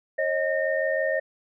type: tone cluster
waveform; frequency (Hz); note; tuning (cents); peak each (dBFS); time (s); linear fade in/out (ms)
sine; 541 / 627 / 1832; C#5 / D#5 / A#6; -42 / +13 / -31; -26 / -26 / -28; 0.18-1.2; 10
effects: none